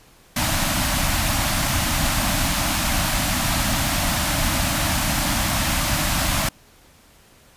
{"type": "band-stop noise", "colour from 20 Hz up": "pink", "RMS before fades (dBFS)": -21, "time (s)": [0.36, 6.49], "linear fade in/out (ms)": 5, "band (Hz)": [320, 560], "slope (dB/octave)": 96, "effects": ["pink hiss -52 dBFS RMS until 7.56 s", "resampled to 32000 Hz"]}